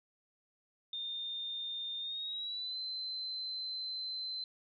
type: tone with pitch glide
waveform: sine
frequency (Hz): 3629 to 4073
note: A#7 to C8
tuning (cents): -47 to -47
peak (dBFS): -37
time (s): 0.93-4.44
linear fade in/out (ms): 2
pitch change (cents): +200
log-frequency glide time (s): 1.99-2.78
effects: none